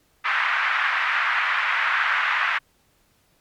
white band-pass noise, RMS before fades -22 dBFS, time 0.24-2.59 s, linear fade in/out 20 ms, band 1100 to 2100 Hz, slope 24 dB/octave, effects pink hiss -63 dBFS RMS until 3.4 s + MP3 96 kbps

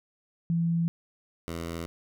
sine / 10% pulse tone pair in turn, 167.8 / 83.67 Hz, E3 / E2, +31 / +26 cents, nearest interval octave, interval 1205 cents, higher first, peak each -23 / -25 dBFS, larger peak first, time 0.5-0.88 / 1.48-1.86 s, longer neither, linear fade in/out 0 ms, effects none

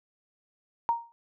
sine tone with exponential decay, 932.3 Hz, A#5, in tune, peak -19 dBFS, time 0.89-1.12 s, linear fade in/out 0 ms, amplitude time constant 48 ms, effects none

